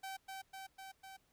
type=tone with echo; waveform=sawtooth; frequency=771 Hz; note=G5; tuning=29 cents flat; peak=-39 dBFS; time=0.03-0.17 s; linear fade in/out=10 ms; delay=250 ms; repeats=4; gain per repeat=-2 dB; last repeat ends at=1.17 s; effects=pink hiss -75 dBFS RMS until 1.32 s